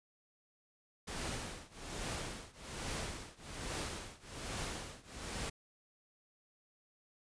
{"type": "noise with tremolo", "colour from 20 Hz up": "pink", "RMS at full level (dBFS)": -39, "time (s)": [1.07, 5.5], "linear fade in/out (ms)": 10, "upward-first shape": "triangle", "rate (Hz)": 1.2, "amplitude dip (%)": 95, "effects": ["resampled to 22050 Hz"]}